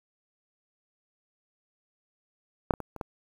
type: clicks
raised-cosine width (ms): 1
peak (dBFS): -7 / -17 / -22 / -26 / -18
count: 5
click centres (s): 2.708 / 2.738 / 2.803 / 2.963 / 3.012
effects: 8-bit